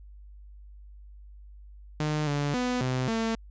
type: tone with pitch steps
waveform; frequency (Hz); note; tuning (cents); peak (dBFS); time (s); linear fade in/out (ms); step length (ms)
sawtooth; 151.9 / 144.5 / 248.8 / 128.3 / 225.4; D#3 / D3 / B3 / C3 / A3; -41 / -28 / +13 / -34 / +42; -22; 2-3.35; 2; 270
effects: added 50 Hz sine -45 dBFS peak until 3.5 s + resampled to 16000 Hz